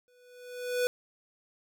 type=tone with exponential growth; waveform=square; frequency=493.9 Hz; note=B4; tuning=in tune; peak=-24 dBFS; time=0.08-0.87 s; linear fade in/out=0 ms; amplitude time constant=170 ms; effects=none